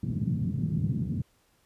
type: band-pass noise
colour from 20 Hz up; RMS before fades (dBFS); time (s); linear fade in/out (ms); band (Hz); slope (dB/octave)
pink; -29; 0.03-1.22; 5; 110 to 200; 24
effects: pink hiss -67 dBFS RMS until 1.65 s + resampled to 32000 Hz